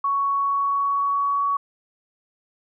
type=tone with pitch glide; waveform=sine; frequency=1114 to 1125.6 Hz; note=C#6 to C#6; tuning=+8 to +26 cents; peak=-19 dBFS; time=0.04-1.57 s; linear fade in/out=5 ms; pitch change=+18 cents; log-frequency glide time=0.3-1.33 s; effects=none